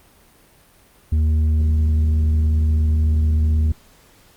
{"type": "tone with tanh clipping", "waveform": "sine", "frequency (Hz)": 77.78, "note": "D#2", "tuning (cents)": 0, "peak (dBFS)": -15, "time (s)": [1.12, 3.72], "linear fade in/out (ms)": 5, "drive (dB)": 5, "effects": ["pink hiss -52 dBFS RMS until 4.36 s", "Opus 32 kbps"]}